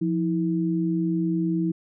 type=tone pair together; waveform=sine; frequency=174.1 / 323.6 Hz; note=F3 / E4; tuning=-5 / -32 cents; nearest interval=major seventh; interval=1073 cents; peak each=-24 / -24 dBFS; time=0.01-1.72 s; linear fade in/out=10 ms; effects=none